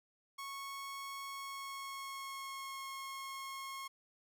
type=tone with pitch glide; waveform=sawtooth; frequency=1102 to 1083.7 Hz; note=C#6 to C#6; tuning=-11 to -40 cents; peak=-39 dBFS; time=0.38-3.88 s; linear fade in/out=10 ms; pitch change=-29 cents; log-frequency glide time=1.27-2.85 s; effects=none